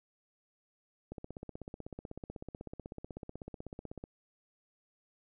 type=click train; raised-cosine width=2 ms; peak=-29 dBFS; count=48; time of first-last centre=1.12-4.039 s; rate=16.1 Hz; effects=none